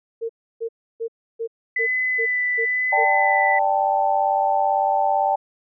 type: tone bursts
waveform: sine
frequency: 457 Hz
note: A#4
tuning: 34 cents flat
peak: -23 dBFS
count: 8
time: 0.21-3.052 s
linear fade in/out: 20 ms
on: 84 ms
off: 310 ms
type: tone with vibrato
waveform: sine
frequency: 2001 Hz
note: B6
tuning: 22 cents sharp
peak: -19 dBFS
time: 1.76-3.59 s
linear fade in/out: 5 ms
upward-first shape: sine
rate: 1 Hz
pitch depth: 14 cents each way
type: chord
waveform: sine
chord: D suspended fourth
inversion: none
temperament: just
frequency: 587.3 / 783.1 / 881 Hz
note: D5 / G5 / A5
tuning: 0 / -2 / +2 cents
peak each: -24 / -19 / -22 dBFS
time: 2.92-5.36 s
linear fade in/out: 10 ms
effects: none